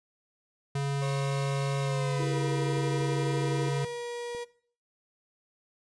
square tone, 140 Hz, C#3, 18 cents sharp, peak -28 dBFS, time 0.75-3.85 s, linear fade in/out 5 ms
35% pulse tone with pitch glide, 543 to 478.2 Hz, C#5 to A#4, -36 to +44 cents, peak -33 dBFS, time 1.01-4.45 s, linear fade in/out 20 ms, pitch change -220 cents, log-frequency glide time 1.8-2.41 s
sine chord, E diminished, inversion none, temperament equal, 329.6 / 392 / 466.2 Hz, E4 / G4 / Bb4, 0 / 0 / 0 cents, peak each -35 / -41 / -41 dBFS, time 2.19-3.69 s, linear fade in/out 5 ms
clicks, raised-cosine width 2 ms, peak -33 dBFS, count 4, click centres 2.225 / 2.782 / 3.008 / 4.349 s
effects noise-tail reverb RT60 0.5 s tail -19 dB re dry + resampled to 22050 Hz

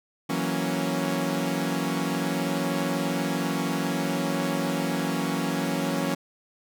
sawtooth chord, F# dominant seventh, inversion third, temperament equal, 164.81 / 185 / 233.1 / 277.2 Hz, E3 / F#3 / A#3 / C#4, 0 / 0 / 0 / 0 cents, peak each -27 / -27 / -28 / -25 dBFS, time 0.29-6.15 s, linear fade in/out 10 ms, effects none

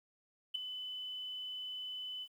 sine tone with ADSR envelope, 3010 Hz, F#7, 29 cents sharp, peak -29 dBFS, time 0.54-2.28 s, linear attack 14 ms, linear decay 4 ms, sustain -11 dB, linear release 57 ms, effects tanh soft clip ceiling -26 dBFS + 11-bit

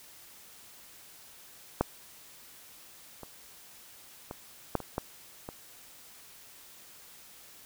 clicks, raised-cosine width 1 ms, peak -10 / -28 / -24 / -12 / -26 / -16 / -24 dBFS, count 7, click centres 1.81 / 3.233 / 4.311 / 4.753 / 4.803 / 4.981 / 5.489 s, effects white hiss -53 dBFS RMS until 7.65 s

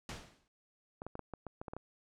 pink noise with exponential decay, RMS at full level -40 dBFS, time 0.09-0.48 s, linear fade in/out 1 ms, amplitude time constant 83 ms
clicks, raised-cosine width 1 ms, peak -28 dBFS, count 10, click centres 1.019 / 1.066 / 1.154 / 1.193 / 1.337 / 1.467 / 1.615 / 1.682 / 1.735 / 1.766 s
effects low-pass 7000 Hz 12 dB/octave

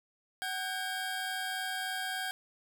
25% pulse tone pair together, 753 / 1609.4 Hz, F#5 / G6, +30 / +45 cents, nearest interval octave + minor second, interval 1315 cents, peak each -34 / -32 dBFS, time 0.42-2.31 s, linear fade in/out 0 ms, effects none

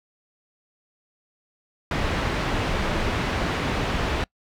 pink low-pass noise, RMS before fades -25 dBFS, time 1.91-4.24 s, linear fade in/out 2 ms, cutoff 3000 Hz, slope 12 dB/octave, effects noise-tail reverb RT60 0.1 s tail -26 dB re dry

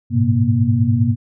sine tone cluster, 101.1 / 110.9 / 126.1 / 236.6 Hz, G#2 / A2 / B2 / A#3, -46 / +14 / +36 / +26 cents, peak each -18 dBFS, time 0.1-1.16 s, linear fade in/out 50 ms, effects none

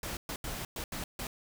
pink noise bursts at uneven times, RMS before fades -38 dBFS, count 6, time 0.03-0.17 / 0.29-0.36 / 0.44-0.65 / 0.76-0.84 / 0.92-1.04 / 1.19-1.27 s, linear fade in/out 2 ms, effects none

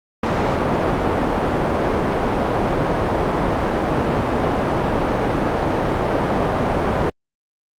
white low-pass noise, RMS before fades -19 dBFS, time 0.23-7.1 s, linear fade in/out 5 ms, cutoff 750 Hz, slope 12 dB/octave, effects Opus 48 kbps

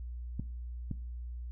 clicks, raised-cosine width 5 ms, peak -22 dBFS, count 2, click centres 0.396 / 0.913 s, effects noise-tail reverb RT60 0.4 s tail -18 dB re dry + added 60 Hz sine -38 dBFS peak until 1.51 s

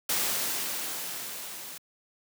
white noise with level ramp, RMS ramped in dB -27 to -42 dBFS, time 0.09-1.78 s, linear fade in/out 5 ms, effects high-pass 150 Hz 12 dB/octave

